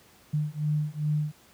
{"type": "beating tone pair", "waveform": "sine", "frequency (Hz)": [149.5, 152], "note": ["D3", "D#3"], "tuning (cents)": [31, -40], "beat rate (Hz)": 2.5, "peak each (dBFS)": -28, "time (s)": [0.33, 1.32], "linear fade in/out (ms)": 10, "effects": ["pink hiss -57 dBFS RMS until 1.53 s", "high-pass 80 Hz 12 dB/octave"]}